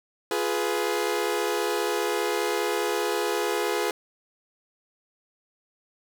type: chord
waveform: sawtooth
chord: F diminished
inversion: none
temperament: equal with one note detuned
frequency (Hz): 349.2 / 418.9 / 493.9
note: F4 / Ab4 / Cb5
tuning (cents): 0 / +15 / 0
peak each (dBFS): -26 / -23 / -26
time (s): 0.31-3.91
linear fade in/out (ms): 2
effects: none